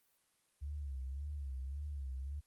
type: tone with vibrato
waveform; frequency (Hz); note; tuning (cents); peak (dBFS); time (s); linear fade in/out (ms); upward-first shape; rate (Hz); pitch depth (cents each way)
sine; 69.3; C#2; 0; -39; 0.61-2.41; 20; sine; 1.8; 110
effects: white hiss -75 dBFS RMS until 2.46 s + Opus 32 kbps